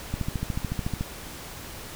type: click train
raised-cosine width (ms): 5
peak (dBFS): -15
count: 13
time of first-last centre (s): 0.14-1.01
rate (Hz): 13.8
effects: pink hiss -40 dBFS RMS until 1.95 s